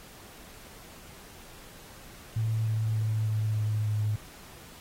sine tone with pitch steps, 111.2 / 110.18 / 109.16 / 108.16 / 107.16 / 106.18 Hz, A2 / A2 / A2 / A2 / A2 / G#2, +19 / +3 / -13 / -29 / -45 / +39 cents, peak -25 dBFS, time 2.36-4.16 s, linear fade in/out 5 ms, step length 300 ms, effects pink hiss -50 dBFS RMS until 4.8 s + AAC 48 kbps

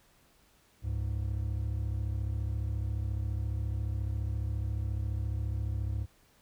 triangle tone pair together, 69.4 / 103.83 Hz, C#2 / G#2, +3 / 0 cents, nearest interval perfect fifth, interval 697 cents, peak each -31 / -31 dBFS, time 0.82-6.07 s, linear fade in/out 50 ms, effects pink hiss -65 dBFS RMS until 6.41 s

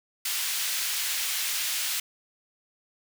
pink high-pass noise, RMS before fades -29 dBFS, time 0.25-2 s, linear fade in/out 5 ms, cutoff 2500 Hz, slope 12 dB/octave, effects none

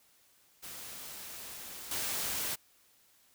white noise with level steps, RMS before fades -45 / -35 dBFS, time 0.62-2.56 s, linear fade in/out 20 ms, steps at 1.91 s, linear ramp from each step 2 ms, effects white hiss -66 dBFS RMS until 3.34 s

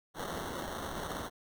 white noise with sample-and-hold, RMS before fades -39 dBFS, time 0.14-1.3 s, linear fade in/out 50 ms, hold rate 2450 Hz, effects none

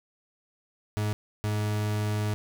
40% pulse tone bursts at uneven times, 105.5 Hz, G#2, 28 cents sharp, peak -25 dBFS, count 2, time 0.97-1.13 / 1.44-2.34 s, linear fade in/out 0 ms, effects none

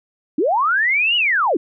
sine linear two-way sweep, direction up then down, 262 to 2960 to 262 Hz, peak -14 dBFS, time 0.38-1.57 s, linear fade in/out 5 ms, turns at 1.16 s, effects none

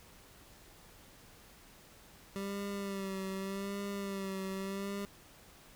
25% pulse tone with vibrato, 196 Hz, G3, in tune, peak -33 dBFS, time 2.36-5.05 s, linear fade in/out 0 ms, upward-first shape sine, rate 0.84 Hz, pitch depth 41 cents each way, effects pink hiss -58 dBFS RMS until 5.75 s

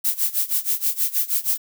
violet noise with tremolo, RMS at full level -19 dBFS, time 0.04-1.58 s, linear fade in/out 10 ms, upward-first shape sine, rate 6.3 Hz, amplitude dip 90%, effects none

